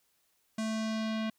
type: tone with low-pass filter sweep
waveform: square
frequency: 220 Hz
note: A3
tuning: in tune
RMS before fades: -33 dBFS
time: 0.58-1.3 s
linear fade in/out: 5 ms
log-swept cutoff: 8200 to 3300 Hz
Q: 1.6
effects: white hiss -73 dBFS RMS until 1.38 s